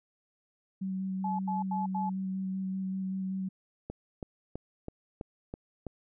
sine tone with vibrato, 189.8 Hz, F#3, 44 cents sharp, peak -31 dBFS, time 0.81-3.49 s, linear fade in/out 10 ms, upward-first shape square, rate 5.2 Hz, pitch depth 10 cents each way
sine tone bursts, 857 Hz, A5, 46 cents flat, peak -31 dBFS, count 4, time 1.24-2.095 s, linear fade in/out 5 ms, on 150 ms, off 85 ms
click train, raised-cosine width 2 ms, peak -24 dBFS, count 7, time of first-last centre 3.9-5.867 s, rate 3.05 Hz
effects none

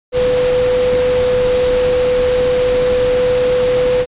sine tone in noise, 500 Hz, B4, 21 cents sharp, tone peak -11 dBFS, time 0.12-4.06 s, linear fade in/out 50 ms, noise pink, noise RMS -23 dBFS, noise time 0.12-4.06 s, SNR +9 dB, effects resampled to 8000 Hz

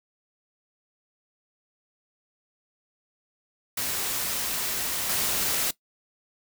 white noise with level steps, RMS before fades -29 / -26 dBFS, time 3.77-5.71 s, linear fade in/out 5 ms, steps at 5.09 s, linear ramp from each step 5 ms, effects noise-tail reverb RT60 0.1 s tail -19 dB re dry

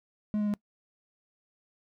triangle tone with pitch steps, 210.9 / 208.6 / 206.3 Hz, G#3 / G#3 / G#3, +27 / +8 / -11 cents, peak -24 dBFS, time 0.34-0.538 s, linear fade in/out 0 ms, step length 66 ms, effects noise-tail reverb RT60 0.1 s tail -22 dB re dry

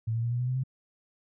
sine tone with pitch steps, 112.4 / 115.29 / 118.26 / 121.31 / 124.43 / 127.63 / 130.92 Hz, A2 / A#2 / A#2 / B2 / B2 / C3 / C3, +37 / -19 / +25 / -31 / +13 / -43 / +1 cents, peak -26 dBFS, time 0.07-0.637 s, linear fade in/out 10 ms, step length 81 ms, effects none

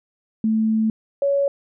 sine tone pair in turn, 220 / 560.2 Hz, A3 / C#5, 0 / +18 cents, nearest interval octave + major third, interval 1618 cents, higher second, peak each -16 dBFS, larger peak neither, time 0.44-0.9 / 1.22-1.48 s, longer first, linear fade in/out 2 ms, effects none

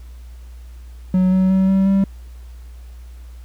triangle tone with pitch steps, 185 / 187.47 / 189.98 / 192.52 / 195.1 Hz, F#3 / F#3 / F#3 / G3 / G3, 0 / +23 / +46 / -31 / -8 cents, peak -10 dBFS, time 1.14-2.04 s, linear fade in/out 2 ms, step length 180 ms, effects added 60 Hz sine -34 dBFS peak until 3.44 s + pink hiss -54 dBFS RMS until 3.44 s

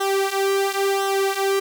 sawtooth tone with flanger, 392.1 Hz, G4, in tune, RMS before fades -21 dBFS, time 0-1.6 s, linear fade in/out 10 ms, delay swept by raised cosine 0.42 to 3.72 ms, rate 0.96 Hz, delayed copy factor -0.8, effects none

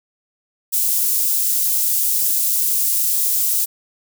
white high-pass noise, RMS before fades -18 dBFS, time 0.72-3.66 s, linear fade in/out 20 ms, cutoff 8300 Hz, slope 12 dB/octave, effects none

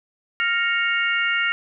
harmonic tone with a mistuned harmonic, 466.2 Hz, A#4, in tune, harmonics 3 / 4 / 5 / 6, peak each -23 / -24 / -25 / -26 dBFS, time 0.4-1.52 s, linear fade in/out 0 ms, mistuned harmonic 5, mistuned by -99 cents, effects none

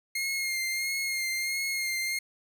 sawtooth tone with vibrato, 2132 Hz, C7, 32 cents sharp, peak -25 dBFS, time 0.15-2.19 s, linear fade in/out 5 ms, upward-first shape sine, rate 1.5 Hz, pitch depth 30 cents each way, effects none

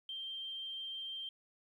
sine tone, 3157 Hz, G7, 12 cents sharp, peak -40 dBFS, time 0.09-1.29 s, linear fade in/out 2 ms, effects 12-bit

